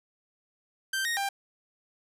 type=tone with pitch steps; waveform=sawtooth; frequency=1563 / 1865 / 793 Hz; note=G6 / A#6 / G5; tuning=-6 / 0 / +20 cents; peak=-24 dBFS; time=0.93-1.29 s; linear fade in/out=5 ms; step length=120 ms; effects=resampled to 32000 Hz + 11-bit